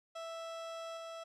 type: tone with level steps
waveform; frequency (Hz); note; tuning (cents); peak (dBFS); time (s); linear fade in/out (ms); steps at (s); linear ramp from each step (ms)
30% pulse; 659.3; E5; 0; -39 / -41; 0.15-1.24; 10; 0.97; 2
effects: low-pass 7000 Hz 12 dB/octave